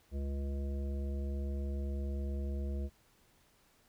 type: harmonic tone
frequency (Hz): 69.6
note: C#2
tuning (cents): +8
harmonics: 1 / 3 / 5 / 7 / 9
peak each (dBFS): -34 / -44 / -48 / -51 / -53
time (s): 0.11-2.9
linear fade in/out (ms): 50
effects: pink hiss -68 dBFS RMS until 3.88 s